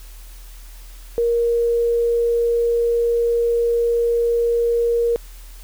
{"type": "tone", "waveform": "sine", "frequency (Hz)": 469.7, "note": "A#4", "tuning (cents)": 13, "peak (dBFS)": -15, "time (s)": [1.18, 5.16], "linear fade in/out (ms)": 0, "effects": ["added 40 Hz sine -36 dBFS peak until 5.63 s", "white hiss -47 dBFS RMS until 5.63 s"]}